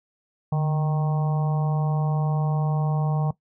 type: harmonic tone with a mistuned harmonic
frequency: 155.56 Hz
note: D#3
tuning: in tune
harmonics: 1 / 3 / 4 / 5 / 6 / 7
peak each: -20 / -37 / -37 / -33 / -39 / -40 dBFS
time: 0.52-3.31 s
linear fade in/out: 5 ms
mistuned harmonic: 1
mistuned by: -63 cents
effects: noise-tail reverb RT60 0.1 s tail -18 dB re dry